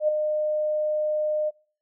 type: tone with ADSR envelope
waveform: sine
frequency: 609 Hz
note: D#5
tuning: 37 cents flat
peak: -16 dBFS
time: 0-1.51 s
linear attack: 83 ms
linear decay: 7 ms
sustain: -6 dB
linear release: 28 ms
effects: noise-tail reverb RT60 0.5 s tail -25 dB re dry